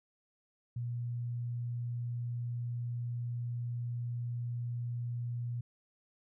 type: tone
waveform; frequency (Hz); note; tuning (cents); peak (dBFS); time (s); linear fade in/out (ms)
sine; 120; B2; -49; -34; 0.76-5.61; 5
effects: none